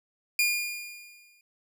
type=tone with exponential decay; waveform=sawtooth; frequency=2422 Hz; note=D#7; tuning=47 cents flat; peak=-17 dBFS; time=0.39-1.41 s; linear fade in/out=2 ms; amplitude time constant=220 ms; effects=none